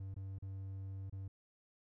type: tone with dropouts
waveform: triangle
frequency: 96.6 Hz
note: G2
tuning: 25 cents flat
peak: -40 dBFS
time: 0-1.28 s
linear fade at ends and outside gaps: 5 ms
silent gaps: 0.143-0.163 / 0.386-0.423 / 1.098-1.125 s
effects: none